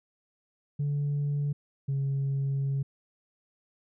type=tone pair in turn; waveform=sine; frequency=144.3 / 137.55 Hz; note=D3 / C#3; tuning=-30 / -13 cents; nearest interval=minor second; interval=83 cents; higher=first; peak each=-24 dBFS; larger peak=neither; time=0.79-1.53 / 1.88-2.83 s; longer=second; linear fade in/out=10 ms; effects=tanh soft clip ceiling -24 dBFS